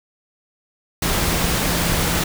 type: tone in noise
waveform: sine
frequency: 171.6 Hz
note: F3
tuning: 30 cents flat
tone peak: -27 dBFS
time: 1.02-2.24 s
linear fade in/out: 5 ms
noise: pink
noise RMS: -20 dBFS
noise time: 1.02-2.24 s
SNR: -10 dB
effects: none